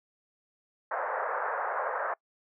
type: band-pass noise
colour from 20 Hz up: pink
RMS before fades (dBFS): -32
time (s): 0.91-2.14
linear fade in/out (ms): 5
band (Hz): 500 to 1700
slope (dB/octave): 48
effects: noise-tail reverb RT60 0.1 s tail -25 dB re dry